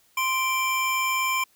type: tone pair together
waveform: square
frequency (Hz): 1041.5 / 2349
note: C6 / D7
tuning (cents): -8 / 0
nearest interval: octave + major second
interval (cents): 1408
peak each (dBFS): -26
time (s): 0.17-1.44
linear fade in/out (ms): 5
effects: white hiss -62 dBFS RMS until 1.55 s